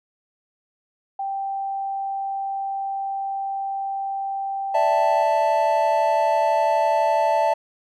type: tone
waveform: sine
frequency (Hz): 784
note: G5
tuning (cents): 0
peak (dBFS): -24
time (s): 1.19-5.23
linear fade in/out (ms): 5
type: chord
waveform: triangle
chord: D suspended second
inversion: none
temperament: equal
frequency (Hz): 587.3 / 659.3 / 880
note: D5 / E5 / A5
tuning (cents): 0 / 0 / 0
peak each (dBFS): -22 / -19 / -18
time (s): 4.74-7.54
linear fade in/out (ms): 10
effects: none